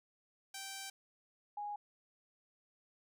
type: tone pair in turn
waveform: 5% pulse / sine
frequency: 780 / 826.4 Hz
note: G5 / G#5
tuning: -9 / -9 cents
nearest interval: minor second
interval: 100 cents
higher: second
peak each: -32 / -39 dBFS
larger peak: first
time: 0.54-0.9 / 1.57-1.76 s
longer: first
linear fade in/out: 5 ms
effects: none